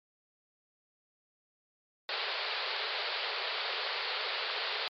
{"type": "band-pass noise", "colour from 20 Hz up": "white", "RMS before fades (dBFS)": -35, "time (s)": [2.09, 4.88], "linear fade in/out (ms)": 0, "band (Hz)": [390, 4700], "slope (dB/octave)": 96, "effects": ["MP3 64 kbps"]}